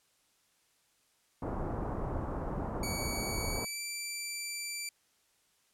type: low-pass noise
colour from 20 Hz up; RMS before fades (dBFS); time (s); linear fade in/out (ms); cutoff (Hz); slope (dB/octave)
pink; -36; 1.42-3.65; 5; 1100; 24
type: tone with pitch glide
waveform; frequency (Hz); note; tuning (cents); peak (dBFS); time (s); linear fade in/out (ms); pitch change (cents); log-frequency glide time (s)
10% pulse; 2264 to 2340; C#7 to D7; +36 to -7; -27; 2.83-4.89; 2; +57; 3.5-3.8
effects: white hiss -71 dBFS RMS until 5.73 s + low-pass 11000 Hz 12 dB/octave